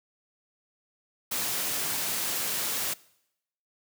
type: noise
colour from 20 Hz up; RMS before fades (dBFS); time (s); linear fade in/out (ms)
white; -30; 1.31-2.94; 10
effects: noise-tail reverb RT60 0.8 s tail -22 dB re dry + high-pass 100 Hz 12 dB/octave